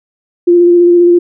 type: tone with vibrato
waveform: sine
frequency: 348.6 Hz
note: F4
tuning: 3 cents flat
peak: -3 dBFS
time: 0.47-1.19 s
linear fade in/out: 10 ms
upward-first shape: square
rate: 15 Hz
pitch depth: 14 cents each way
effects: none